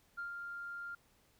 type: tone with ADSR envelope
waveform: sine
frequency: 1396.9 Hz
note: F6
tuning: in tune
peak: -37 dBFS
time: 0.17-0.95 s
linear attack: 19 ms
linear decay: 120 ms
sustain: -4 dB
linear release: 5 ms
effects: tanh soft clip ceiling -34 dBFS + pink hiss -70 dBFS RMS until 1.39 s